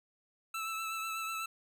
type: tone with vibrato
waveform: 25% pulse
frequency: 1318.5 Hz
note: E6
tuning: in tune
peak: -32 dBFS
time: 0.54-1.46 s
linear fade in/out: 5 ms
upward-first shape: triangle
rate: 8.1 Hz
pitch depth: 25 cents each way
effects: none